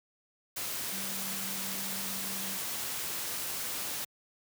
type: tone in noise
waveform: sine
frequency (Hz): 193.3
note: G3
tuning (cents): -24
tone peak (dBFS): -44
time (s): 0.92-2.58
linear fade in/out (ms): 10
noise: white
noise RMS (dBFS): -36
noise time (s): 0.56-4.05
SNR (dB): -11
effects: high-pass 80 Hz 12 dB/octave